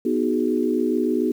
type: chord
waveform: sine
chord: G# minor seventh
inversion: first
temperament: equal with one note detuned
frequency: 246.9 / 311.1 / 370 / 417 Hz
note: B3 / D#4 / F#4 / G#4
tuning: 0 / 0 / 0 / +7 cents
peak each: -23 / -24 / -24 / -26 dBFS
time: 0.05-1.32 s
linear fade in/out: 5 ms
effects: 8-bit